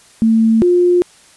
sine tone pair in turn, 224 / 354.6 Hz, A3 / F4, +31 / +26 cents, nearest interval minor sixth, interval 795 cents, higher second, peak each -8 dBFS, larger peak neither, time 0.22-0.62 / 0.62-1.02 s, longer neither, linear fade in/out 0 ms, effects white hiss -46 dBFS RMS until 1.36 s + resampled to 24000 Hz

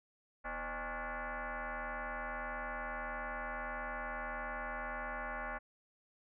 sine tone with frequency modulation, 323.2 Hz, E4, 34 cents flat, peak -38 dBFS, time 0.44-5.59 s, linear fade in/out 20 ms, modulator 284 Hz, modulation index 5.7, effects none

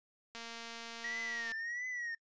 click train, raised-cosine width 0.2 ms, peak -29 dBFS, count 271, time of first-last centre 0.35-1.519 s, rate 231 Hz
triangle tone with vibrato, 1896 Hz, A#6, 29 cents sharp, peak -36 dBFS, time 1.04-2.15 s, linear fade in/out 5 ms, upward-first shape triangle, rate 1.5 Hz, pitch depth 120 cents each way
effects noise-tail reverb RT60 0.1 s tail -25 dB re dry + resampled to 16000 Hz

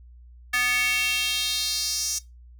square tone with high-pass filter sweep, 246.9 Hz, B3, in tune, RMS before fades -25 dBFS, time 0.53-2.19 s, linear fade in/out 10 ms, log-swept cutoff 1800 to 6100 Hz, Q 3.3, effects noise-tail reverb RT60 0.2 s tail -17 dB re dry + added 60 Hz sine -45 dBFS peak until 2.59 s

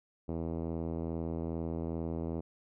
5% pulse tone with low-pass filter, 82.41 Hz, E2, in tune, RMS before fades -36 dBFS, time 0.28-2.41 s, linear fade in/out 10 ms, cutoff 370 Hz, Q 0.76, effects none

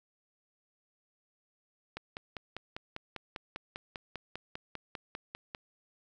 click train, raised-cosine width 0.3 ms, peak -23 dBFS, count 19, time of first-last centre 1.97-5.549 s, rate 5.03 Hz, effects none

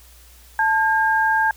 sine tone pair together, 880 / 1613 Hz, A5 / G6, 0 / +49 cents, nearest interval minor seventh, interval 1049 cents, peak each -18 dBFS, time 0.59-1.51 s, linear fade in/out 2 ms, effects added 60 Hz sine -47 dBFS peak until 1.56 s + white hiss -50 dBFS RMS until 1.56 s

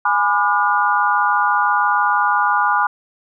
sine chord, G# diminished seventh, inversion none, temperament just, 830.6 / 996.7 / 1196.1 / 1435.3 Hz, G#5 / B5 / D6 / F6, 0 / +16 / +31 / +47 cents, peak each -19 dBFS, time 0.05-2.87 s, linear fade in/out 5 ms, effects none

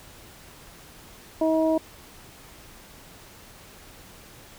harmonic tone, 318.9 Hz, D#4, 43 cents sharp, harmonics 1 / 2 / 3, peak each -22 / -22 / -32 dBFS, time 1.41-1.78 s, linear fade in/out 5 ms, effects pink hiss -48 dBFS RMS until 4.58 s

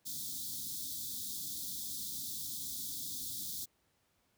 white band-stop noise, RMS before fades -41 dBFS, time 0.05-3.66 s, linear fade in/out 20 ms, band 320 to 3400 Hz, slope 96 dB/octave, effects pink hiss -75 dBFS RMS until 4.37 s + high-pass 60 Hz 12 dB/octave

